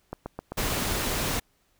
click train, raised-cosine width 1 ms, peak -19 dBFS, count 8, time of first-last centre 0.13-1.04 s, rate 7.69 Hz
pink noise, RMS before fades -28 dBFS, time 0.57-1.4 s, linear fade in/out 10 ms
effects pink hiss -68 dBFS RMS until 1.79 s

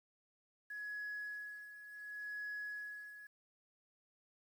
sine tone with tremolo, 1682 Hz, G#6, 22 cents sharp, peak -39 dBFS, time 0.7-3.27 s, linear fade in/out 5 ms, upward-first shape sine, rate 0.69 Hz, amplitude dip 75%, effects tanh soft clip ceiling -38 dBFS + 11-bit

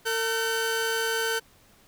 sawtooth tone pair together, 452.9 / 1527.4 Hz, A#4 / G6, -50 / -45 cents, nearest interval octave + major sixth, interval 2105 cents, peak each -24 dBFS, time 0.05-1.4 s, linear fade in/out 20 ms, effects pink hiss -58 dBFS RMS until 1.87 s

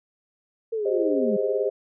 sine linear sweep, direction down, 459.8 to 194.3 Hz, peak -24 dBFS, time 0.72-1.37 s, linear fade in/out 10 ms
sine chord, Ab major seventh, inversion third, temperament equal with one note detuned, 392 / 410.3 / 523.3 / 622.3 Hz, G4 / Ab4 / C5 / Eb5, 0 / -21 / 0 / 0 cents, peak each -30 / -25 / -26 / -29 dBFS, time 0.85-1.7 s, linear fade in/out 10 ms
effects none

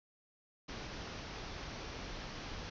pink low-pass noise, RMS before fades -45 dBFS, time 0.68-2.7 s, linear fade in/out 10 ms, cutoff 6100 Hz, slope 96 dB/octave, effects none

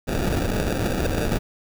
pink noise with sample-and-hold, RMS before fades -23 dBFS, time 0.07-1.39 s, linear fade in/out 20 ms, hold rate 1050 Hz, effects none

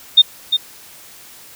sine tone with echo, 3656 Hz, A#7, 34 cents flat, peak -3 dBFS, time 0.17-0.22 s, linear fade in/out 10 ms, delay 350 ms, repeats 1, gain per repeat -8 dB, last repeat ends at 0.57 s, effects white hiss -41 dBFS RMS until 1.55 s

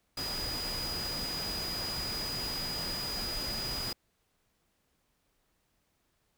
sine tone in noise, 4928 Hz, D#8, 17 cents flat, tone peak -35 dBFS, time 0.17-3.93 s, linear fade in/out 5 ms, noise pink, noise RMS -39 dBFS, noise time 0.17-3.93 s, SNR +1 dB, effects pink hiss -75 dBFS RMS until 6.37 s

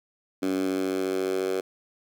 10% pulse tone with high-pass filter sweep, 94.3 Hz, F#2, 33 cents sharp, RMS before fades -27 dBFS, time 0.42-1.61 s, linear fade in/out 10 ms, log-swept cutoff 270 to 410 Hz, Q 3.6, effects none

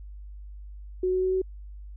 sine tone with pitch steps, 368.6 / 370.9 / 373.3 / 375.7 Hz, F#4 / F#4 / F#4 / F#4, -7 / +4 / +15 / +26 cents, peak -22 dBFS, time 1.03-1.418 s, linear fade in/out 5 ms, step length 97 ms, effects added 50 Hz sine -39 dBFS peak until 1.96 s

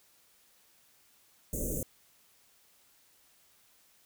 pink band-stop noise, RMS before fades -34 dBFS, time 1.53-1.83 s, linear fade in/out 2 ms, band 600 to 6300 Hz, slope 96 dB/octave, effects white hiss -65 dBFS RMS until 4.05 s

